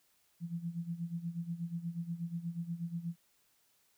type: tone with tremolo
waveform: sine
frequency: 169.5 Hz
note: E3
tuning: 49 cents sharp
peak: -33 dBFS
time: 0.4-3.16 s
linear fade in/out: 50 ms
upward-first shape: sine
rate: 8.3 Hz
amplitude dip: 80%
effects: white hiss -72 dBFS RMS until 3.97 s